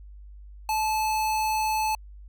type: tone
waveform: square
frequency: 868 Hz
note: A5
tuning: 24 cents flat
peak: -24 dBFS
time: 0.69-1.95 s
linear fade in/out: 2 ms
effects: added 50 Hz sine -42 dBFS peak until 2.28 s